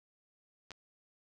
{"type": "clicks", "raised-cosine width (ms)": 0.2, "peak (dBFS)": [-29, -30], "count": 2, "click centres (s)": [0.707, 0.717], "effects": []}